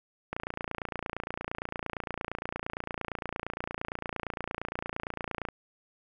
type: click train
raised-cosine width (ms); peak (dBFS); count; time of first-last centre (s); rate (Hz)
0.5; -18; 149; 0.33-5.487; 28.7
effects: none